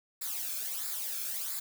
blue noise with flanger, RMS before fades -36 dBFS, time 0.21-1.6 s, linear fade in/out 10 ms, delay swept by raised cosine 0.33 to 1.05 ms, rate 1.5 Hz, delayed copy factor -0.7, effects none

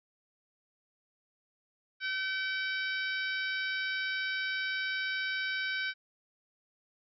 harmonic tone with a mistuned harmonic, 765 Hz, G5, 42 cents flat, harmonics 2 / 3 / 4 / 5 / 6 / 7, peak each -33 / -38 / -42 / -42 / -45 / -47 dBFS, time 2-5.94 s, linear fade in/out 50 ms, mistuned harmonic 6, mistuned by +24 cents, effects none

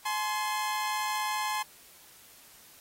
sawtooth tone pair together, 850 / 1044.8 Hz, G#5 / C6, +40 / -3 cents, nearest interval major third, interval 357 cents, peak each -28 dBFS, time 0.05-1.63 s, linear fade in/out 10 ms, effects white hiss -55 dBFS RMS until 2.8 s + AAC 48 kbps

